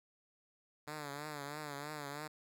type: tone with vibrato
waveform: 5% pulse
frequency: 146.83 Hz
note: D3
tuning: in tune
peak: -31 dBFS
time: 0.87-2.28 s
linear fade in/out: 10 ms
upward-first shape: triangle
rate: 3.1 Hz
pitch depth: 89 cents each way
effects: none